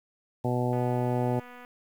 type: harmonic tone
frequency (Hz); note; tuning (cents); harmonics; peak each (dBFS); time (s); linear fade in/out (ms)
123.47; B2; 0; 1 / 2 / 3 / 4 / 5 / 6 / 7; -28 / -31 / -33 / -34 / -35 / -36 / -36; 0.44-1.4; 10
type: click train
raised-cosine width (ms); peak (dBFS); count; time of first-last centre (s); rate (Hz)
0.5; -33; 227; 0.73-1.649; 246
effects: 9-bit